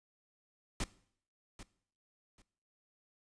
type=noise with echo; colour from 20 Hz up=pink; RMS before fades=-35 dBFS; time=0.8-0.84 s; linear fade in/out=2 ms; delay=790 ms; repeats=2; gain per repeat=-14 dB; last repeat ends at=2.42 s; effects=noise-tail reverb RT60 0.6 s tail -19 dB re dry + resampled to 22050 Hz